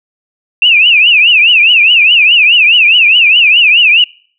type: tone with vibrato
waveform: sine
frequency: 2654 Hz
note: E7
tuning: 11 cents sharp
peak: -3 dBFS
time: 0.62-4.04 s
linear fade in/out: 2 ms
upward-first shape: triangle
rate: 4.8 Hz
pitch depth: 220 cents each way
effects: noise-tail reverb RT60 0.5 s tail -25 dB re dry